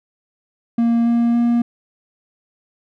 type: tone with pitch steps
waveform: triangle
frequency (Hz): 233.1 / 235 / 236.9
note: A#3 / A#3 / A#3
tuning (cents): 0 / +14 / +28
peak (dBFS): -11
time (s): 0.78-1.62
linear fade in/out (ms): 5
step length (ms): 280
effects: none